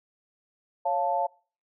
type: chord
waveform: sine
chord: Db augmented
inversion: none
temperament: equal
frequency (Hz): 554.4 / 698.5 / 880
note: Db5 / F5 / A5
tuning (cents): 0 / 0 / 0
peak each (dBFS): -30 / -27 / -27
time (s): 0.85-1.27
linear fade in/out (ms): 10
effects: noise-tail reverb RT60 0.4 s tail -24 dB re dry